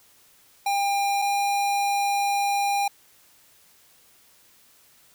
square tone pair in turn, 801 / 804.1 Hz, G5 / G5, +37 / +44 cents, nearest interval unison, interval 7 cents, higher second, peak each -22 dBFS, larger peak neither, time 0.66-1.22 / 1.22-2.88 s, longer second, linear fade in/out 5 ms, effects white hiss -57 dBFS RMS until 5.14 s

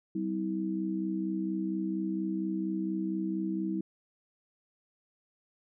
harmonic tone, 64.3 Hz, C2, 30 cents flat, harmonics 3 / 4 / 5, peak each -33 / -42 / -32 dBFS, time 0.15-3.81 s, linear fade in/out 5 ms, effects none

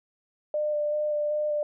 sine tone with vibrato, 598 Hz, D5, 31 cents sharp, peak -24 dBFS, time 0.54-1.63 s, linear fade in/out 2 ms, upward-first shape square, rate 2.6 Hz, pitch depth 11 cents each way, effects none

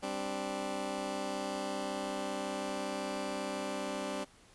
15% pulse chord, G suspended fourth, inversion none, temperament just, 196 / 261.3 / 294 Hz, G3 / C4 / D4, 0 / -2 / +2 cents, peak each -34 dBFS, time 0.02-4.25 s, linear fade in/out 20 ms, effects pink hiss -61 dBFS RMS until 4.54 s + resampled to 24000 Hz

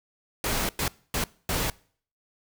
pink noise bursts at uneven times, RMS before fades -27 dBFS, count 4, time 0.44-0.69 / 0.79-0.88 / 1.14-1.24 / 1.49-1.7 s, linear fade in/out 2 ms, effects noise-tail reverb RT60 0.5 s tail -23 dB re dry

